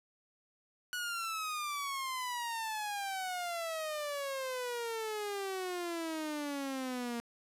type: exponential sweep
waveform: sawtooth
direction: down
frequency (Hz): 1475 to 233.1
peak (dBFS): -32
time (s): 0.93-7.2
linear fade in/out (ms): 0
effects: resampled to 32000 Hz + 10-bit